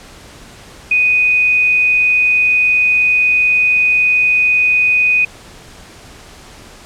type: tone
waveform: sine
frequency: 2489 Hz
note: D#7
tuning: in tune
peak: -9 dBFS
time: 0.91-5.25 s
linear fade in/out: 5 ms
effects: pink hiss -38 dBFS RMS until 6.85 s + low-pass 9000 Hz 12 dB/octave

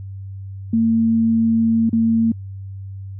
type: tone with dropouts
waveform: sine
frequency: 226.6 Hz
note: A#3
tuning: 49 cents flat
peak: -13 dBFS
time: 0.73-2.32 s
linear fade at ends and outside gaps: 5 ms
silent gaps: 1.895-1.929 s
effects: added 97 Hz sine -29 dBFS peak until 3.19 s

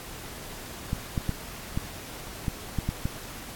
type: clicks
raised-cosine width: 5 ms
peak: -14 dBFS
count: 8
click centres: 0.931 / 1.178 / 1.293 / 1.775 / 2.482 / 2.787 / 2.89 / 3.055 s
effects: pink hiss -41 dBFS RMS until 3.55 s + AAC 64 kbps

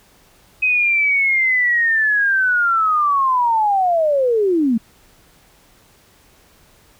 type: linear sweep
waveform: sine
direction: down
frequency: 2535 to 213.3 Hz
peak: -13 dBFS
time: 0.62-4.78 s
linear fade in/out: 10 ms
effects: pink hiss -52 dBFS RMS until 6.99 s

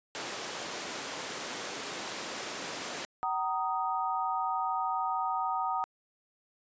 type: high-pass noise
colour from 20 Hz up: pink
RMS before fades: -38 dBFS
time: 0.15-3.05 s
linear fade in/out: 0 ms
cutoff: 340 Hz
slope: 12 dB/octave
type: chord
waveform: sine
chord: D# minor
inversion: first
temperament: equal with one note detuned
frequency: 759 / 932.3 / 1244.5 Hz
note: F#5 / A#5 / D#6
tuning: +44 / 0 / 0 cents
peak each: -33 dBFS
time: 3.23-5.84 s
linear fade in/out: 0 ms
effects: resampled to 16000 Hz

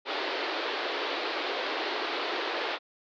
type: band-pass noise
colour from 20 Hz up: pink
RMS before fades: -32 dBFS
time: 0.05-2.79 s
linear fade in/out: 50 ms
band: 320 to 4500 Hz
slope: 48 dB/octave
effects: none

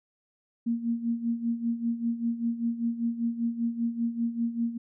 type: tone with tremolo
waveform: sine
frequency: 233.1 Hz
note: A#3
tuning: in tune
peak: -23 dBFS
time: 0.66-4.78 s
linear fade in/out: 10 ms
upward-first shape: sine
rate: 5.1 Hz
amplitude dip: 75%
effects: none

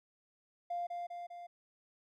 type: tone with echo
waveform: triangle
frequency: 698.5 Hz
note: F5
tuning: in tune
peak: -31 dBFS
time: 0.7-0.87 s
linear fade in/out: 10 ms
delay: 200 ms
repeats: 3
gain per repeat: -4 dB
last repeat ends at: 1.47 s
effects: tanh soft clip ceiling -32 dBFS

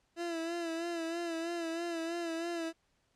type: tone with vibrato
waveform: 30% pulse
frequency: 335.3 Hz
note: E4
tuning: 30 cents sharp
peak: -32 dBFS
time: 0.16-2.73 s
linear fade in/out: 50 ms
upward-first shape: sine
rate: 3.1 Hz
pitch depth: 49 cents each way
effects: pink hiss -75 dBFS RMS until 3.15 s + low-pass 8000 Hz 12 dB/octave

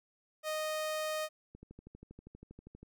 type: tone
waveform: sawtooth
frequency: 620 Hz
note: D#5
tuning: 6 cents flat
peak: -30 dBFS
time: 0.43-1.29 s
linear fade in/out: 50 ms
type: click train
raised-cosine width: 3 ms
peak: -38 dBFS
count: 17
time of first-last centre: 1.55-2.83 s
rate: 12.5 Hz
effects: none

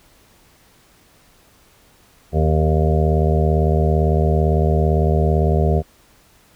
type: harmonic tone with a mistuned harmonic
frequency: 77.78 Hz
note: D#2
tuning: in tune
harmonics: 1 / 2 / 3 / 5 / 6 / 7 / 8 / 9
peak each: -16 / -19 / -27 / -23 / -26 / -29 / -27 / -26 dBFS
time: 2.32-5.83 s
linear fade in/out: 50 ms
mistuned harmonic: 5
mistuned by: +19 cents
effects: pink hiss -53 dBFS RMS until 6.55 s

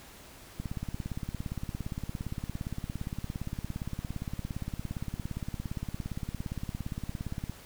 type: click train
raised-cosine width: 5 ms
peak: -22 dBFS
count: 121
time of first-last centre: 0.6-7.497 s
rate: 17.4 Hz
effects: pink hiss -51 dBFS RMS until 7.65 s

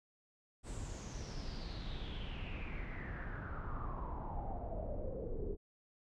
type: noise with low-pass filter sweep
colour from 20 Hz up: brown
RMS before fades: -42 dBFS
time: 0.63-5.57 s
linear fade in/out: 50 ms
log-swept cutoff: 8400 to 400 Hz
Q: 6.6
effects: none

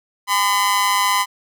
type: tone with amplitude modulation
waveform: sawtooth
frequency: 1013 Hz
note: B5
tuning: 44 cents sharp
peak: -8 dBFS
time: 0.27-1.26 s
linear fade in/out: 50 ms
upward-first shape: sine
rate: 197 Hz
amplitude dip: 75%
effects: none

